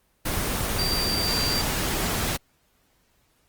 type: tone in noise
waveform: sine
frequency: 4699 Hz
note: D8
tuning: in tune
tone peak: -25 dBFS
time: 0.78-1.62 s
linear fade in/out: 10 ms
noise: pink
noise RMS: -26 dBFS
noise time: 0.25-2.37 s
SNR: -2 dB
effects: pink hiss -66 dBFS RMS until 3.48 s + Opus 24 kbps